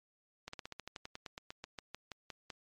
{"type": "slowing click train", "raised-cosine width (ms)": 0.2, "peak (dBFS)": -26, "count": 19, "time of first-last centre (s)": [0.48, 2.502], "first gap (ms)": 54, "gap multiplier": 1.08, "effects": ["MP3 64 kbps"]}